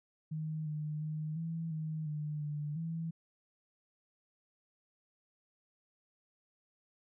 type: tone with pitch steps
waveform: sine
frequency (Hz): 156.2 / 151.8 / 154.4 / 164.2 / 156.7 / 150.5 / 148.3 / 164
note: D#3 / D#3 / D#3 / E3 / D#3 / D3 / D3 / E3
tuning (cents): +7 / -42 / -13 / -6 / +13 / +43 / +17 / -9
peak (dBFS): -35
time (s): 0.31-3.11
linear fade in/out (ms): 10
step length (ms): 350
effects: none